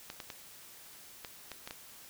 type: clicks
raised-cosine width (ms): 0.2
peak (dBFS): -24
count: 7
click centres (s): 0.101 / 0.202 / 0.302 / 1.248 / 1.517 / 1.675 / 1.709
effects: white hiss -53 dBFS RMS until 2.09 s